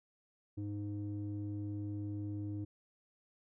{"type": "tone with low-pass filter", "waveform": "square", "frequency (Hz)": 102.8, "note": "G#2", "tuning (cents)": -17, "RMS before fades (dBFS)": -40, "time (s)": [0.57, 2.65], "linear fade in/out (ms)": 10, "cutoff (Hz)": 290, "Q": 3, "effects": []}